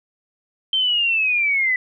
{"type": "linear sweep", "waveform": "sine", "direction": "down", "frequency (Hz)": [3136, 1975.5], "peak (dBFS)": -16, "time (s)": [0.73, 1.76], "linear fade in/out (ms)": 2, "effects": []}